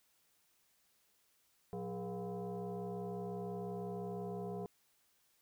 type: tone with frequency modulation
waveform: sine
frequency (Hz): 115.1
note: A#2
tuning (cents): -22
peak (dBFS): -39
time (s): 1.73-4.66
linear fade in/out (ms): 0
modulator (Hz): 296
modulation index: 1.9
effects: white hiss -74 dBFS RMS until 5.41 s